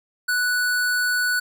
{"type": "tone", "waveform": "square", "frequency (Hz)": 1480, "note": "F#6", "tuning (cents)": 0, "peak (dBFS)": -20, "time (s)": [0.28, 1.4], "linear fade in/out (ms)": 10, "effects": []}